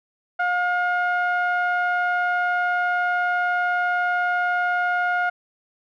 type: tone with low-pass filter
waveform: sawtooth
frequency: 714 Hz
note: F5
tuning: 38 cents sharp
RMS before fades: -22 dBFS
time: 0.39-5.3 s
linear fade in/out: 10 ms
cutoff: 1500 Hz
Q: 2.7
effects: none